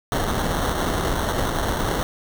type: noise with sample-and-hold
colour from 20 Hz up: pink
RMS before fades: -23 dBFS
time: 0.12-2.03 s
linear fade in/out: 0 ms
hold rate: 2450 Hz
effects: none